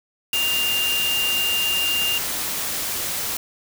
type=tone in noise; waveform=sine; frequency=2798 Hz; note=F7; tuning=3 cents sharp; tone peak=-20 dBFS; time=0.33-2.18 s; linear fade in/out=2 ms; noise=white; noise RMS=-26 dBFS; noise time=0.33-3.37 s; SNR=+3 dB; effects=none